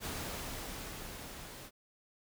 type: noise with level ramp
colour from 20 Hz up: pink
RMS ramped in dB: -39 to -49 dBFS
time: 0-1.71 s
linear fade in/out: 50 ms
effects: none